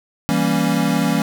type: chord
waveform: square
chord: E diminished seventh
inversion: none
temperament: equal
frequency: 164.81 / 196 / 233.1 / 277.2 Hz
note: E3 / G3 / Bb3 / Db4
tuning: 0 / 0 / 0 / 0 cents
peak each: -22 dBFS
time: 0.29-1.22 s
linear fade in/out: 0 ms
effects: none